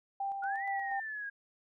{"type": "tone with tremolo", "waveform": "sine", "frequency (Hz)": 789, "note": "G5", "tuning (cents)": 11, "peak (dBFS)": -32, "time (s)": [0.2, 1], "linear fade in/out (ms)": 5, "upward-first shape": "square", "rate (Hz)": 4.2, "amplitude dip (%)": 35}
{"type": "linear two-way sweep", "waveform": "sine", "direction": "up then down", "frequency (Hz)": [1408, 2001, 1621], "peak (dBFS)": -37, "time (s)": [0.42, 1.3], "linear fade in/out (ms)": 10, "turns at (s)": 0.65}
{"effects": []}